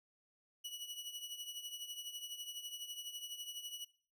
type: tone with tremolo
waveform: sawtooth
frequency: 2934 Hz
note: F#7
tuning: 15 cents flat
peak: -38 dBFS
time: 0.64-3.85 s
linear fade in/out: 10 ms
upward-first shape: triangle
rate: 12 Hz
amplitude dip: 75%
effects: noise-tail reverb RT60 0.4 s tail -17 dB re dry